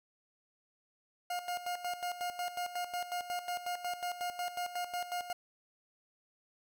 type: tone with tremolo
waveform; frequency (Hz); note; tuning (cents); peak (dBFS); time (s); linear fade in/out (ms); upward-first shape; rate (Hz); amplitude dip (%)
40% pulse; 711; F5; +31; -33; 1.3-5.33; 5; square; 5.5; 70
effects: none